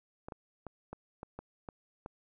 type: clicks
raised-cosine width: 1 ms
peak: -28 dBFS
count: 8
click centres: 0.285 / 0.322 / 0.667 / 0.93 / 1.231 / 1.39 / 1.688 / 2.061 s
effects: none